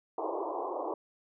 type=band-pass noise; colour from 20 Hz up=pink; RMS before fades=-35 dBFS; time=0.18-0.94 s; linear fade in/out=2 ms; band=310 to 1100 Hz; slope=96 dB/octave; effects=none